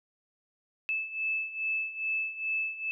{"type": "beating tone pair", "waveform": "sine", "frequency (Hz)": [2618, 2620.4], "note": ["E7", "E7"], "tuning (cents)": [-13, -11], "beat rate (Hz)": 2.4, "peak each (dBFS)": [-35, -31], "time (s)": [0.89, 2.91], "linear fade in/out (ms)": 0, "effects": []}